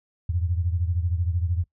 sine beating tone pair, 84.3 / 97.3 Hz, E2 / G2, +39 / -12 cents, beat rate 13 Hz, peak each -23 / -28 dBFS, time 0.29-1.64 s, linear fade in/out 5 ms, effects noise-tail reverb RT60 0.1 s tail -20 dB re dry

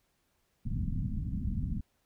pink low-pass noise, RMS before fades -33 dBFS, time 0.65-1.81 s, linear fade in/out 10 ms, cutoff 240 Hz, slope 48 dB/octave, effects pink hiss -75 dBFS RMS until 2.05 s

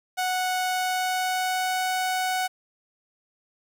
sawtooth tone with pitch glide, 738 to 742.7 Hz, F#5 to F#5, -5 to +6 cents, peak -20 dBFS, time 0.17-2.48 s, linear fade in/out 20 ms, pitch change +11 cents, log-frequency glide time 0.69-1.87 s, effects 9-bit

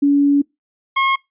sine / 25% pulse tone pair in turn, 284.1 / 1081.3 Hz, C#4 / C#6, +43 / -43 cents, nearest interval octave + major seventh, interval 2314 cents, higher second, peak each -10 dBFS, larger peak neither, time 0.02-0.42 / 0.96-1.16 s, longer first, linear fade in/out 10 ms, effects noise-tail reverb RT60 0.2 s tail -24 dB re dry + resampled to 8000 Hz

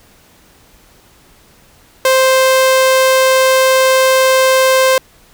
sawtooth tone, 523.3 Hz, C5, in tune, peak -4 dBFS, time 2.05-4.98 s, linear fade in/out 2 ms, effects pink hiss -47 dBFS RMS until 5.33 s

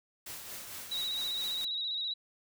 white noise with tremolo, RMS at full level -42 dBFS, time 0.26-1.65 s, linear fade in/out 5 ms, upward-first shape triangle, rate 4.4 Hz, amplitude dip 45%
sine tone with vibrato, 3851 Hz, B7, 44 cents flat, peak -32 dBFS, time 0.91-2.14 s, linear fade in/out 10 ms, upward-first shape square, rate 15 Hz, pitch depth 33 cents each way
effects none

